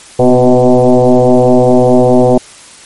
sine tone with frequency modulation, 127.4 Hz, C3, 46 cents flat, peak -3 dBFS, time 0.19-2.38 s, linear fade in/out 5 ms, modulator 125 Hz, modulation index 4.8, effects white hiss -35 dBFS RMS until 2.85 s + MP3 48 kbps

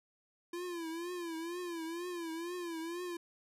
square tone with vibrato, 340.7 Hz, F4, 43 cents flat, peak -39 dBFS, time 0.53-3.17 s, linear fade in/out 5 ms, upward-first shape triangle, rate 2.1 Hz, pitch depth 110 cents each way, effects resampled to 32000 Hz

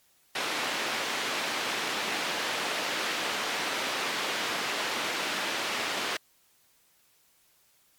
white band-pass noise, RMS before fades -31 dBFS, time 0.35-6.17 s, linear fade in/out 5 ms, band 250 to 3200 Hz, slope 12 dB/octave, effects white hiss -65 dBFS RMS until 7.98 s + MP3 96 kbps

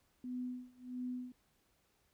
sine tone with tremolo, 250 Hz, B3, 21 cents sharp, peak -37 dBFS, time 0.24-1.32 s, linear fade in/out 2 ms, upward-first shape sine, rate 1.5 Hz, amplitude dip 95%, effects pink hiss -75 dBFS RMS until 2.13 s

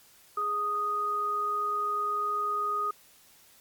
sine tone pair together, 414.7 / 1242.7 Hz, G#4 / D#6, -3 / -3 cents, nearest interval octave + perfect fifth, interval 1900 cents, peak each -39 / -27 dBFS, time 0.37-2.91 s, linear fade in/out 5 ms, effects white hiss -58 dBFS RMS until 3.6 s + Opus 48 kbps

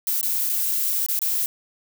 violet noise with dropouts, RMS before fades -23 dBFS, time 0.07-1.46 s, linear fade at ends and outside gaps 1 ms, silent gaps 0.212-0.229 / 0.493-0.497 / 1.063-1.086 / 1.191-1.217 s, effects none

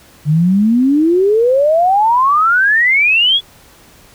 sine exponential sweep, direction up, 144.3 to 3439 Hz, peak -8 dBFS, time 0.25-3.41 s, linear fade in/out 50 ms, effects pink hiss -44 dBFS RMS until 4.14 s

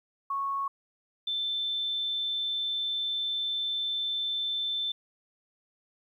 sine tone pair in turn, 1104 / 3540 Hz, C#6 / A7, -7 / +10 cents, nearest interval octave + minor sixth, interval 2017 cents, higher second, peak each -28 dBFS, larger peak neither, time 0.3-0.68 / 1.27-4.92 s, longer second, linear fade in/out 5 ms, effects 11-bit

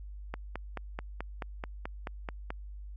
click train, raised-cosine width 0.5 ms, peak -21 dBFS, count 11, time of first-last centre 0.34-2.505 s, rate 4.62 Hz, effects added 50 Hz sine -41 dBFS peak until 2.96 s

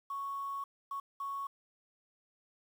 triangle tone bursts at uneven times, 1108.7 Hz, C#6, in tune, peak -32 dBFS, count 3, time 0.1-0.64 / 0.91-1 / 1.2-1.47 s, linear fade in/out 5 ms, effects tanh soft clip ceiling -34 dBFS + 10-bit

